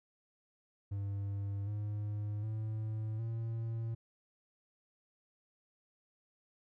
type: tone with pitch steps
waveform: triangle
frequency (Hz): 99.9 / 104.38 / 109.07 / 113.96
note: G2 / G#2 / A2 / A#2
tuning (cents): +33 / +9 / -15 / -39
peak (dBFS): -33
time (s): 0.91-3.95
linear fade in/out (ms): 10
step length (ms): 760
effects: none